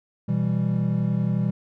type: chord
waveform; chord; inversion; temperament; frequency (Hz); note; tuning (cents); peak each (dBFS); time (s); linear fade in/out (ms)
triangle; E minor; second; equal; 123.47 / 164.81 / 196; B2 / E3 / G3; 0 / 0 / 0; -23; 0.28-1.51; 10
effects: none